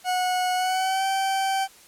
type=tone with pitch glide; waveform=40% pulse; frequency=732 to 773.7 Hz; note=F#5 to G5; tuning=-19 to -23 cents; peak=-21 dBFS; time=0.04-1.68 s; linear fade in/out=50 ms; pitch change=+96 cents; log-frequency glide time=0.55-1.05 s; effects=white hiss -51 dBFS RMS until 1.87 s + low-pass 12000 Hz 12 dB/octave